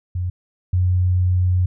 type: tone pair in turn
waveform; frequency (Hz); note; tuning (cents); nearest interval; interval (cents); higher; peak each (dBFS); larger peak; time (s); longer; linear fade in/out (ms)
sine; 89.8 / 90.79; F2 / F#2; +49 / -32; unison; 19; second; -20 / -14; second; 0.15-0.3 / 0.73-1.66; second; 5
effects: none